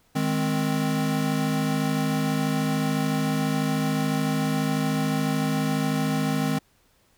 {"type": "chord", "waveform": "square", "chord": "Ab major", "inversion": "second", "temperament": "equal", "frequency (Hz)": [155.56, 207.7, 261.6], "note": ["Eb3", "Ab3", "C4"], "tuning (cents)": [0, 0, 0], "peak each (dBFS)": [-27, -29, -27], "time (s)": [0.15, 6.59], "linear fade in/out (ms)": 10, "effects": ["pink hiss -63 dBFS RMS until 7.17 s"]}